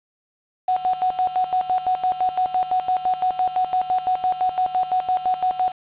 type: tone with tremolo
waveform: sine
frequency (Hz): 740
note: F#5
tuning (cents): 0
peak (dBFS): -16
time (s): 0.68-5.72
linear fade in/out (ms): 5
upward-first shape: square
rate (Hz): 5.9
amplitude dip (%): 75
effects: resampled to 8000 Hz + 7-bit